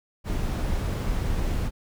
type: noise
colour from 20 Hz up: brown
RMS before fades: -26 dBFS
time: 0.24-1.71 s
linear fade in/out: 50 ms
effects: none